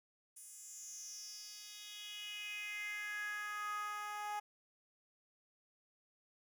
10% pulse tone with high-pass filter sweep, 417.2 Hz, G#4, 8 cents sharp, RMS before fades -45 dBFS, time 0.36-4.4 s, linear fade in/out 10 ms, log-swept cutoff 9000 to 840 Hz, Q 5.1, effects none

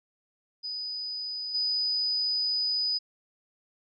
sine tone with level steps, 4978 Hz, D#8, in tune, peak -32 / -25 dBFS, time 0.63-2.99 s, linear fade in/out 20 ms, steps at 1.54 s, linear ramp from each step 10 ms, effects none

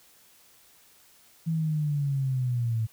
sine linear sweep, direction down, 164.81 to 109.4 Hz, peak -24 dBFS, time 1.46-2.87 s, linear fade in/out 20 ms, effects white hiss -58 dBFS RMS until 2.92 s

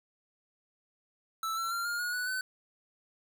square tone with pitch steps, 1318.5 / 1349.3 / 1380.9 / 1413.1 / 1446.2 / 1480 / 1514.6 Hz, E6 / E6 / F6 / F6 / F#6 / F#6 / F#6, 0 / +40 / -20 / +20 / -40 / 0 / +40 cents, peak -32 dBFS, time 1.43-2.41 s, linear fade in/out 2 ms, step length 140 ms, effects 10-bit

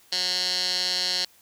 15% pulse tone with band-pass filter, 182.2 Hz, F#3, 26 cents flat, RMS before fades -26 dBFS, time 0.12-1.25 s, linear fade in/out 5 ms, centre 4500 Hz, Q 4.9, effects white hiss -57 dBFS RMS until 1.41 s

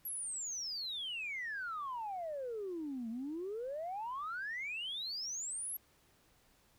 sine exponential two-way sweep, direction down then up, 11790 to 220 to 11790 Hz, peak -37 dBFS, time 0.05-5.77 s, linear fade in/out 5 ms, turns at 3.09 s, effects tanh soft clip ceiling -34 dBFS + pink hiss -69 dBFS RMS until 6.78 s

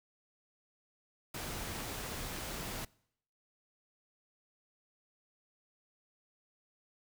pink noise, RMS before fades -41 dBFS, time 1.34-2.85 s, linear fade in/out 5 ms, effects noise-tail reverb RT60 0.7 s tail -24 dB re dry

